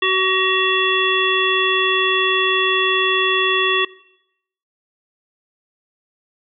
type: harmonic tone with a mistuned harmonic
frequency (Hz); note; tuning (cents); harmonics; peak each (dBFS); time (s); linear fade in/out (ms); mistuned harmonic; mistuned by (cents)
377.1; F#4; +33; 1 / 3 / 5 / 7 / 9; -21 / -21 / -21 / -21 / -21; 0.02-3.85; 5; 7; +49
effects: noise-tail reverb RT60 0.8 s tail -20 dB re dry